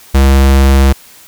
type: tone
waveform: square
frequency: 67.7 Hz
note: C#2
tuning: 40 cents flat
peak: -5 dBFS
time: 0.14-0.93 s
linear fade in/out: 10 ms
effects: white hiss -39 dBFS RMS until 1.27 s